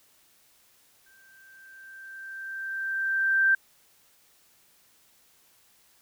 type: tone with exponential growth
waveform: sine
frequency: 1568 Hz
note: G6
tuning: in tune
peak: -17 dBFS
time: 1.06-3.55 s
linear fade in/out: 5 ms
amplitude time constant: 540 ms
effects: white hiss -62 dBFS RMS until 6.01 s